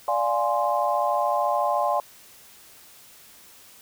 sine chord, D half-diminished seventh, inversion none, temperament equal with one note detuned, 587.3 / 700.9 / 830.6 / 1046.5 Hz, D5 / F5 / Ab5 / C6, 0 / +6 / 0 / 0 cents, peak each -26 dBFS, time 0.08-2 s, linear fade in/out 2 ms, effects white hiss -50 dBFS RMS until 3.81 s

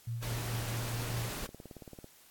sine tone with tremolo, 116.54 Hz, A#2, in tune, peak -33 dBFS, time 0.07-1.3 s, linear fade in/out 5 ms, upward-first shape sine, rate 4.7 Hz, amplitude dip 45%
pink noise, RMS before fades -40 dBFS, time 0.22-1.47 s, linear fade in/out 10 ms
click train, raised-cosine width 2 ms, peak -33 dBFS, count 15, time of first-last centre 1.27-2.043 s, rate 18.1 Hz
effects white hiss -60 dBFS RMS until 2.3 s + AAC 64 kbps

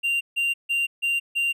triangle tone bursts, 2776 Hz, F7, 11 cents flat, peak -19 dBFS, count 5, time 0.03-1.53 s, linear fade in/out 20 ms, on 180 ms, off 150 ms, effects none

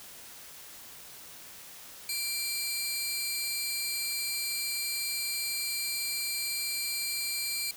15% pulse tone pair together, 2354 / 4194 Hz, D7 / C8, +3 / +3 cents, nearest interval minor seventh, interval 1000 cents, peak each -27 dBFS, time 2.09-7.71 s, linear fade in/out 2 ms, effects white hiss -48 dBFS RMS until 7.76 s

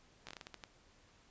slowing click train, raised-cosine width 0.2 ms, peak -29 dBFS, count 9, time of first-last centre 0.27-0.638 s, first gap 16 ms, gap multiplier 1.29, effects pink hiss -66 dBFS RMS until 1.3 s + resampled to 16000 Hz

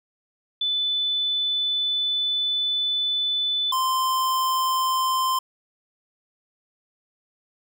sine / square tone pair in turn, 3500 / 1040.6 Hz, A7 / C6, -10 / -10 cents, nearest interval octave + major sixth, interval 2100 cents, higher first, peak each -21 dBFS, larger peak neither, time 0.61-3.72 / 3.72-5.39 s, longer first, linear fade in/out 5 ms, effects none

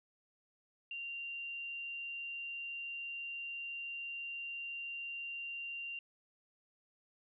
sine tone, 2773 Hz, F7, 13 cents flat, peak -40 dBFS, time 0.91-5.99 s, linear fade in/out 2 ms, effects none

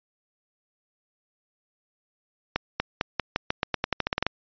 accelerating click train, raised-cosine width 0.3 ms, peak -7 dBFS, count 16, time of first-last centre 2.56-4.266 s, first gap 240 ms, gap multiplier 0.88, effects resampled to 11025 Hz

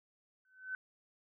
sine tone with exponential growth, 1519 Hz, F#6, 45 cents sharp, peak -34 dBFS, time 0.45-0.75 s, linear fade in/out 1 ms, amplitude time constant 64 ms, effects none

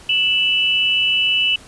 sine tone pair together, 2642 / 2960 Hz, E7 / F#7, +3 / 0 cents, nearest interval major second, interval 197 cents, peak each -18 / -16 dBFS, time 0.09-1.56 s, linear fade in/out 5 ms, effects pink hiss -43 dBFS RMS until 1.67 s + resampled to 24000 Hz

